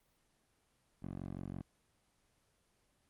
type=tone with band-pass filter; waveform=10% pulse; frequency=46.02 Hz; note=F#1; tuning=9 cents flat; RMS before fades=-44 dBFS; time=1.02-1.62 s; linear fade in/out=10 ms; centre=200 Hz; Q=0.51; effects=pink hiss -75 dBFS RMS until 3.09 s + Opus 24 kbps